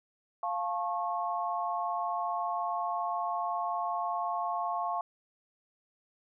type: chord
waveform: sine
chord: F augmented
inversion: none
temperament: just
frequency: 698.5 / 873.1 / 1091.3 Hz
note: F5 / A5 / C#6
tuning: 0 / -14 / -27 cents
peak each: -33 / -36 / -34 dBFS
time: 0.43-5.01 s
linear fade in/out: 2 ms
effects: none